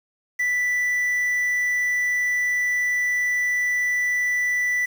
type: tone with quantisation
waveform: triangle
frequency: 1975.5 Hz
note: B6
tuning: in tune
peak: -18 dBFS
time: 0.39-4.86 s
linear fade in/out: 10 ms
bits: 7
effects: none